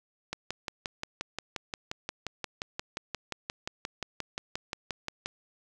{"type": "click train", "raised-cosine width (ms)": 0.2, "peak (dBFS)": -16, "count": 29, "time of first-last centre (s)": [0.33, 5.26], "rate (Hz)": 5.68, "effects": []}